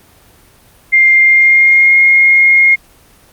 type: tone with pitch glide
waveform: sine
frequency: 2107 to 2141 Hz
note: C7 to C7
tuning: +12 to +39 cents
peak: -4 dBFS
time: 0.92-2.76 s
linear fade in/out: 20 ms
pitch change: +27 cents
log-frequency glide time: 1.23-1.96 s
effects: pink hiss -45 dBFS RMS until 3.32 s + Opus 24 kbps